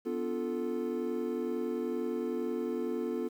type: chord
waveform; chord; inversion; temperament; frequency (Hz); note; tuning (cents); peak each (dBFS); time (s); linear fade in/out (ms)
triangle; B half-diminished seventh; none; equal with one note detuned; 246.9 / 289.1 / 349.2 / 440; B3 / D4 / F4 / A4; 0 / -27 / 0 / 0; -34 / -39 / -34 / -34; 0.05-3.29; 20
effects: 10-bit